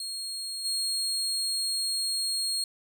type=tone with level steps; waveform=30% pulse; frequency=4265 Hz; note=C8; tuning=32 cents sharp; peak=-30 / -24 dBFS; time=0-2.64 s; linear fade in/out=2 ms; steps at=0.64 s; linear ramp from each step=20 ms; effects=none